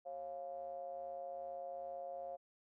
triangle ring-modulated tone, 77.78 Hz, D#2, in tune, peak -38 dBFS, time 0.05-2.37 s, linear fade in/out 20 ms, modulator 621 Hz, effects none

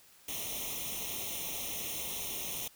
white noise with comb filter, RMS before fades -38 dBFS, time 0.28-2.68 s, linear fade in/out 5 ms, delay 0.32 ms, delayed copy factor +1, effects white hiss -60 dBFS RMS until 2.75 s

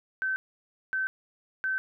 sine tone bursts, 1538 Hz, G6, 33 cents flat, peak -26 dBFS, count 3, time 0.22-1.78 s, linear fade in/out 0 ms, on 140 ms, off 570 ms, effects none

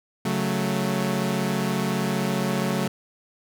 sawtooth chord, F# minor, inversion second, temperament equal, 138.59 / 185 / 220 Hz, C#3 / F#3 / A3, 0 / 0 / 0 cents, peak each -25 / -22 / -23 dBFS, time 0.25-2.88 s, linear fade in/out 5 ms, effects none

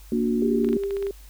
sine chord, Bb augmented, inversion none, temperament just, 233.1 / 291.4 / 364.2 Hz, Bb3 / D4 / F#4, 0 / -13 / -27 cents, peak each -22 / -28 / -26 dBFS, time 0.12-0.77 s, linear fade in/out 2 ms
sine tone with tremolo, 396.7 Hz, G4, 21 cents sharp, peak -23 dBFS, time 0.42-1.11 s, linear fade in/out 2 ms, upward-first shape sine, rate 10 Hz, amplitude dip 25%
clicks, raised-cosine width 0.3 ms, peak -24 dBFS, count 8, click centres 0.646 / 0.689 / 0.73 / 0.836 / 0.908 / 0.968 / 1.026 / 1.068 s
effects added 50 Hz sine -43 dBFS peak until 1.29 s + white hiss -53 dBFS RMS until 1.29 s

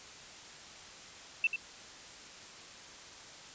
sine tone with echo, 2668 Hz, E7, 20 cents sharp, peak -24 dBFS, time 1.44-1.47 s, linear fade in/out 2 ms, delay 90 ms, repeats 1, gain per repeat -8 dB, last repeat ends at 1.56 s, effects white hiss -50 dBFS RMS until 3.54 s + resampled to 16000 Hz

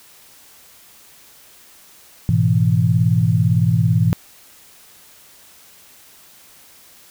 sine chord, E major, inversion first, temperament equal with one note detuned, 105.58 / 123.47 / 164.81 Hz, G#2 / B2 / E3, +29 / 0 / 0 cents, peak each -17 dBFS, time 2.29-4.13 s, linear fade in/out 0 ms, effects white hiss -47 dBFS RMS until 7.1 s

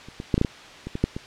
clicks, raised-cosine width 3 ms, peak -27 / -19 / -6 / -8 / -6 / -10 / -19 / -15 / -6 / -17 dBFS, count 10, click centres 0.086 / 0.201 / 0.342 / 0.379 / 0.414 / 0.448 / 0.87 / 0.954 / 1.04 / 1.165 s, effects white hiss -43 dBFS RMS until 1.26 s + low-pass 4000 Hz 12 dB/octave

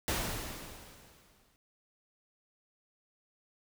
pink noise with exponential decay, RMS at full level -31 dBFS, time 0.08-1.56 s, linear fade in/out 0 ms, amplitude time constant 320 ms, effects none

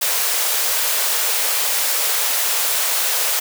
white high-pass noise, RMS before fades -19 dBFS, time 0.01-3.4 s, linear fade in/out 10 ms, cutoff 430 Hz, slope 48 dB/octave, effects none

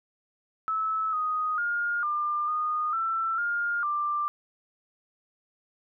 sine tone with pitch steps, 1302 / 1247 / 1418 / 1197 / 1229 / 1336 / 1412 / 1184 Hz, E6 / D#6 / F6 / D6 / D#6 / E6 / F6 / D6, -22 / +3 / +26 / +33 / -22 / +23 / +19 / +14 cents, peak -25 dBFS, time 0.68-4.28 s, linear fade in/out 0 ms, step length 450 ms, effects none

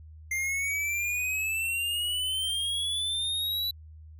square exponential sweep, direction up, 2093 to 3972 Hz, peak -28 dBFS, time 0.31-3.71 s, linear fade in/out 5 ms, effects added 78 Hz sine -45 dBFS peak until 4.19 s

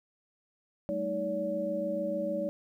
sine tone cluster, 192.8 / 219.5 / 314.2 / 571 Hz, G3 / A3 / D#4 / D5, -28 / -4 / +17 / -49 cents, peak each -38 / -39 / -37 / -31 dBFS, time 0.89-2.49 s, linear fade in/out 0 ms, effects 11-bit

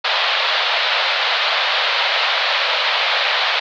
white band-pass noise, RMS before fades -18 dBFS, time 0.04-3.6 s, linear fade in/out 10 ms, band 520 to 4200 Hz, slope 48 dB/octave, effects none

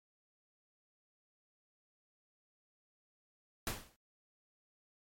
pink noise with exponential decay, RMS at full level -34 dBFS, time 3.67-3.96 s, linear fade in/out 1 ms, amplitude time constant 62 ms, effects MP3 64 kbps

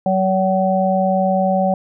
harmonic tone, 189 Hz, F#3, 37 cents sharp, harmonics 1 / 3 / 4, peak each -18 / -18 / -18 dBFS, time 0.06-1.74 s, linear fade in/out 2 ms, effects none

